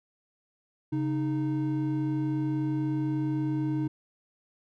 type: tone pair together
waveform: triangle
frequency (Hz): 137.6 / 308.9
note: C#3 / D#4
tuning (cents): -12 / -12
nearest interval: octave + major second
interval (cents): 1400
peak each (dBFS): -28 / -26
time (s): 0.92-3.88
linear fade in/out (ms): 10
effects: none